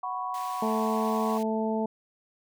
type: chord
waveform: sine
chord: F# suspended fourth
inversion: none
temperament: equal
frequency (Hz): 740 / 987.8 / 1108.7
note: F#5 / B5 / C#6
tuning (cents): 0 / 0 / 0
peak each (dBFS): -34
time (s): 0.03-1.38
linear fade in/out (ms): 5
type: high-pass noise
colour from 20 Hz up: pink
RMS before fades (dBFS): -47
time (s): 0.34-1.43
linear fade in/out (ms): 2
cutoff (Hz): 1700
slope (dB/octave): 24
type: harmonic tone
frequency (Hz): 220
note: A3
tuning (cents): 0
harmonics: 1 / 2 / 3 / 4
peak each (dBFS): -28 / -31 / -33 / -34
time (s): 0.62-1.86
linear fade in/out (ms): 5
effects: none